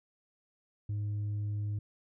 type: tone with tanh clipping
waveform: triangle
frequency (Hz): 103.83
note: G#2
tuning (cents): 0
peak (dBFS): -32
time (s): 0.89-1.79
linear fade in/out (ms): 5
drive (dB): 7
effects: none